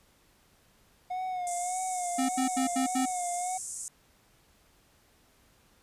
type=tone with vibrato; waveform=triangle; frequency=724 Hz; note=F#5; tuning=38 cents flat; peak=-29 dBFS; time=1.1-3.58 s; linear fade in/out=10 ms; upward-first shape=sine; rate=1.7 Hz; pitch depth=54 cents each way
type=band-pass noise; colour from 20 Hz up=pink; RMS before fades=-39 dBFS; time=1.47-3.88 s; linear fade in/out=0 ms; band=6700 to 9200 Hz; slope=48 dB/octave
type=tone bursts; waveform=square; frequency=261.6 Hz; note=C4; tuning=in tune; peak=-27 dBFS; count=5; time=2.18-3.058 s; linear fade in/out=10 ms; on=110 ms; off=82 ms
effects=pink hiss -64 dBFS RMS until 5.82 s + resampled to 32000 Hz